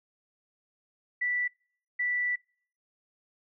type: tone bursts at uneven times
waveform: sine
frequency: 1967 Hz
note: B6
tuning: 7 cents flat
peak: -26 dBFS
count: 2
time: 1.21-1.48 / 1.99-2.36 s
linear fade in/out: 10 ms
effects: noise-tail reverb RT60 0.5 s tail -26 dB re dry